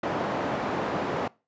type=band-pass noise; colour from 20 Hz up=white; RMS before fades=-29 dBFS; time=0.03-1.28 s; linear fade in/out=5 ms; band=140 to 850 Hz; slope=12 dB/octave; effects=noise-tail reverb RT60 0.3 s tail -23 dB re dry + resampled to 16000 Hz